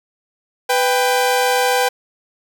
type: tone pair together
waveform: sawtooth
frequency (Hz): 497.7 / 790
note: B4 / G5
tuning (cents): +13 / +13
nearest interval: minor sixth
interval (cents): 800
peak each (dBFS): -13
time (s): 0.69-1.89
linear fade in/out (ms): 10
effects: none